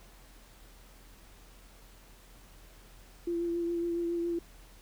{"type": "tone with vibrato", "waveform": "sine", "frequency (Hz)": 341.4, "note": "F4", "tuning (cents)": -39, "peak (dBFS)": -29, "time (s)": [3.27, 4.39], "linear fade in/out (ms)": 5, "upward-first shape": "triangle", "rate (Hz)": 7.2, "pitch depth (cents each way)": 22, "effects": ["added 42 Hz sine -54 dBFS peak until 4.81 s", "pink hiss -58 dBFS RMS until 4.81 s"]}